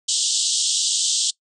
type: band-pass noise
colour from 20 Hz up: white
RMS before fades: -21 dBFS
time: 0.08-1.31 s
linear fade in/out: 10 ms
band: 3000 to 8500 Hz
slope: 96 dB/octave
effects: noise-tail reverb RT60 0.1 s tail -22 dB re dry